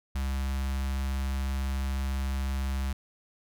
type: tone with notch filter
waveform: square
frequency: 67 Hz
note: C2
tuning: 42 cents sharp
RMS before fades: -30 dBFS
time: 0.15-2.93 s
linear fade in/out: 5 ms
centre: 420 Hz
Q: 0.74
effects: none